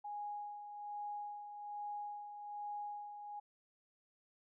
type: tone with tremolo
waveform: sine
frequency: 827 Hz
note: G#5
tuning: 8 cents flat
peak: -40 dBFS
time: 0.04-3.4 s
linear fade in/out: 10 ms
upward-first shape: sine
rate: 1.2 Hz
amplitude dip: 55%
effects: none